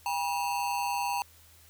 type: ring-modulated tone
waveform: square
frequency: 887 Hz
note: A5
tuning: 14 cents sharp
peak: -26 dBFS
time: 0.06-1.22 s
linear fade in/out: 0 ms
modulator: 80.1 Hz
effects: added 81 Hz sine -59 dBFS peak until 1.69 s + white hiss -58 dBFS RMS until 1.69 s